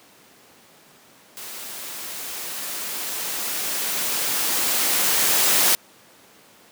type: noise with level ramp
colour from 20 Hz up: white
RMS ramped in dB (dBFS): -36 to -17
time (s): 1.37-5.75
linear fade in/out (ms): 0
effects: pink hiss -51 dBFS RMS until 6.71 s + high-pass 200 Hz 12 dB/octave